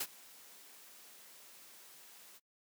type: noise with ADSR envelope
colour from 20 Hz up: white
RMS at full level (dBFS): -35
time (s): 0-2.4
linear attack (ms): 8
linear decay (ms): 54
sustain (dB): -22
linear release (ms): 33
effects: noise-tail reverb RT60 0.1 s tail -23 dB re dry + high-pass 200 Hz 12 dB/octave